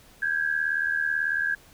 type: tone pair together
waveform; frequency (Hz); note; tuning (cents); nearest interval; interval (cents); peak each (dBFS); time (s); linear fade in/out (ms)
sine; 1583 / 1661.2; G6 / G#6; +17 / 0; minor second; 83; -26; 0.22-1.55; 5
effects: pink hiss -54 dBFS RMS until 1.73 s